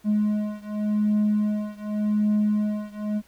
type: beating tone pair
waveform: triangle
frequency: 210 / 210.87 Hz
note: G#3 / G#3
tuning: +19 / +27 cents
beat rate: 0.87 Hz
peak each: -21 / -22 dBFS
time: 0.04-3.22 s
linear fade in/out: 50 ms
effects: tanh soft clip ceiling -12 dBFS + pink hiss -58 dBFS RMS until 3.27 s